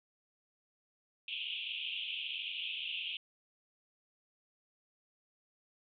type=band-pass noise; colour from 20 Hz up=white; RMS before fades=-40 dBFS; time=1.28-3.17 s; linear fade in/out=2 ms; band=2500 to 3400 Hz; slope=96 dB/octave; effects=none